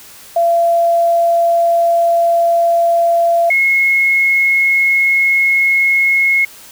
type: tone pair in turn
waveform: sine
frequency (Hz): 680 / 2169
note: F5 / C#7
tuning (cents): -46 / -38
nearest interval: octave + minor sixth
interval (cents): 2008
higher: second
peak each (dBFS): -9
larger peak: neither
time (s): 0.36-3.5 / 3.5-6.45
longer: first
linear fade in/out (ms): 5
effects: white hiss -38 dBFS RMS until 6.71 s